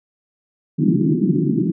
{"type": "band-pass noise", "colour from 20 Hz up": "pink", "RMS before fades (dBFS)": -17, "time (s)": [0.78, 1.72], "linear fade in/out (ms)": 20, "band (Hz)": [140, 370], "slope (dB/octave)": 96, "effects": []}